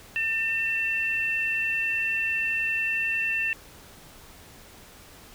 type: tone pair together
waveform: sine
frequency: 1800.4 / 2689 Hz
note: A6 / E7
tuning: +39 / +34 cents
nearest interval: perfect fifth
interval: 695 cents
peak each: -29 / -25 dBFS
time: 0.16-3.53 s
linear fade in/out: 0 ms
effects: pink hiss -49 dBFS RMS until 5.34 s